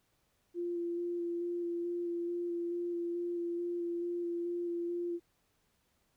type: tone with vibrato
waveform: sine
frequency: 345.6 Hz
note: F4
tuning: 18 cents flat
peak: -33 dBFS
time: 0.54-5.2 s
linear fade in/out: 50 ms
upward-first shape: square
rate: 2.3 Hz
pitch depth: 11 cents each way
effects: pink hiss -75 dBFS RMS until 6.16 s